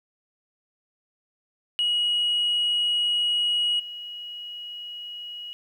sine tone with level steps, 2903 Hz, F#7, 34 cents flat, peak -19 / -34 dBFS, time 1.79-5.53 s, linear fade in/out 0 ms, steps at 3.79 s, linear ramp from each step 10 ms, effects tanh soft clip ceiling -18 dBFS + 10-bit

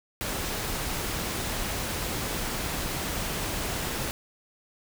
pink noise, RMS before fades -31 dBFS, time 0.21-4.11 s, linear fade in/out 0 ms, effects none

